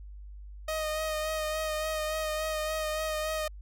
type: tone with vibrato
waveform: sawtooth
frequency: 622.3 Hz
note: D#5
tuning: in tune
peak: -26 dBFS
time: 0.68-3.48 s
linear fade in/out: 5 ms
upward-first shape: sine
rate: 3.5 Hz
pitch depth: 23 cents each way
effects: added 50 Hz sine -42 dBFS peak until 3.61 s

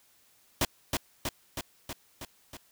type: noise with echo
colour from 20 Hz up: pink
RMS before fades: -26 dBFS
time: 0.61-0.65 s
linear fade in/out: 2 ms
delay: 320 ms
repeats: 6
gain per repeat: -3 dB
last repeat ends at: 2.57 s
effects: white hiss -64 dBFS RMS until 2.71 s

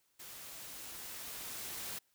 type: noise with level ramp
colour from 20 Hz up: white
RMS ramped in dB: -50 to -42 dBFS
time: 0.19-1.99 s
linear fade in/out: 10 ms
effects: white hiss -75 dBFS RMS until 2.14 s

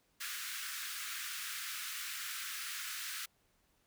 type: high-pass noise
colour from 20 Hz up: pink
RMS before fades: -42 dBFS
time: 0.2-3.26 s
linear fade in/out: 10 ms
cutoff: 1300 Hz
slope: 48 dB/octave
effects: pink hiss -74 dBFS RMS until 3.86 s

